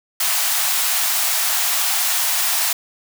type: high-pass noise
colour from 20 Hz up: white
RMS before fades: -19 dBFS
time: 0.2-2.73 s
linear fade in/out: 5 ms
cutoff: 640 Hz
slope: 96 dB/octave
effects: none